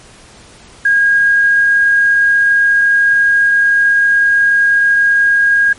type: tone with quantisation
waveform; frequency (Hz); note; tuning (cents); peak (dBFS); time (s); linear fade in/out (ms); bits
sine; 1631; G#6; -32; -7; 0.85-5.73; 5; 6
effects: pink hiss -40 dBFS RMS until 5.78 s + MP3 48 kbps